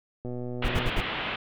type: click train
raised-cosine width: 2 ms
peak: -23 dBFS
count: 78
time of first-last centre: 0.25-0.876 s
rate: 123 Hz
type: low-pass noise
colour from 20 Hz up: white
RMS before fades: -32 dBFS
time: 0.62-1.36 s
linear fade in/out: 5 ms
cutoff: 3400 Hz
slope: 48 dB/octave
type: noise bursts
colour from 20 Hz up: brown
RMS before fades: -25 dBFS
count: 4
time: 0.64-1.01 s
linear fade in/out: 10 ms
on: 49 ms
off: 58 ms
effects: none